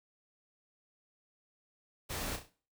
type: noise with echo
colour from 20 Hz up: pink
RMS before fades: -39 dBFS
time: 2.09-2.37 s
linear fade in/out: 20 ms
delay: 33 ms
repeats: 4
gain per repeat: -7 dB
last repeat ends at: 2.502 s
effects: noise-tail reverb RT60 0.4 s tail -17 dB re dry